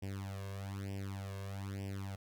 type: tone with flanger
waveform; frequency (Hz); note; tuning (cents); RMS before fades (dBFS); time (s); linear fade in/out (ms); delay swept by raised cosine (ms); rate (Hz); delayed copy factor
sawtooth; 98; G2; 0; -42; 0.02-2.16; 10; 0.37 to 1.87; 1.1; +0.95
effects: none